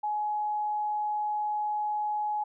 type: tone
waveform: sine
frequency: 842 Hz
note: G#5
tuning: 24 cents sharp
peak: -27 dBFS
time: 0.03-2.44 s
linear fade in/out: 10 ms
effects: none